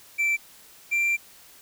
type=tone pair in turn; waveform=triangle; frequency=2336 / 2362 Hz; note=D7 / D7; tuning=-10 / +9 cents; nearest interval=unison; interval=19 cents; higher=second; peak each=-19 dBFS; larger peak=neither; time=0.18-0.37 / 0.91-1.17 s; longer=second; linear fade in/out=20 ms; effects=white hiss -51 dBFS RMS until 1.61 s